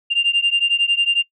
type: beating tone pair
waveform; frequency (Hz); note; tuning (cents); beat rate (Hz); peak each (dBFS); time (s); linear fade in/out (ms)
sine; 2789 / 2800; F7 / F7; -3 / +4; 11; -16 / -17; 0.1-1.23; 20
effects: noise-tail reverb RT60 0.1 s tail -24 dB re dry + tanh soft clip ceiling -9 dBFS